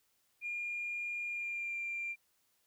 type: tone with pitch glide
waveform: sine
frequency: 2414 to 2377 Hz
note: D7 to D7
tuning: +47 to +20 cents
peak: -35 dBFS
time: 0.41-2.16 s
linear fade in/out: 50 ms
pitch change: -27 cents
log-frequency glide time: 1.28-1.77 s
effects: tanh soft clip ceiling -31 dBFS + white hiss -75 dBFS RMS until 2.66 s